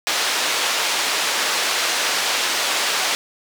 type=band-pass noise; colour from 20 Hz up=white; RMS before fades=-21 dBFS; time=0.07-3.15 s; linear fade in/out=0 ms; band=440 to 5000 Hz; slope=12 dB/octave; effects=none